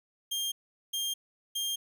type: tone bursts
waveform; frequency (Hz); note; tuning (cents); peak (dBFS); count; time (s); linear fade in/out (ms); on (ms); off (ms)
sawtooth; 3204; G7; +37; -27; 3; 0.31-1.76; 10; 210; 410
effects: none